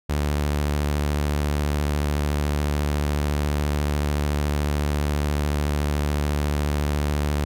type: tone with vibrato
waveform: sawtooth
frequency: 73.42 Hz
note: D2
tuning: in tune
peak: -17 dBFS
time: 0.09-7.45 s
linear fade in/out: 10 ms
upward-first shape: sine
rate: 14 Hz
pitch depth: 29 cents each way
effects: none